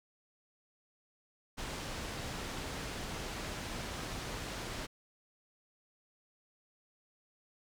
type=low-pass noise; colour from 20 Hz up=pink; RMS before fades=-41 dBFS; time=1.57-4.87 s; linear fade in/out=20 ms; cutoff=7100 Hz; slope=12 dB/octave; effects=none